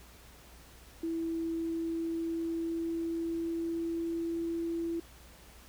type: tone with pitch glide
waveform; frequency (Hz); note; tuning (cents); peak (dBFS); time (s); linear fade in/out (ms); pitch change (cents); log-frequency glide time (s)
sine; 329.2 to 334.4; E4 to E4; -2 to +25; -31; 1.03-5; 5; +27; 1.41-4.63
effects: added 60 Hz sine -56 dBFS peak until 5.68 s + pink hiss -56 dBFS RMS until 5.68 s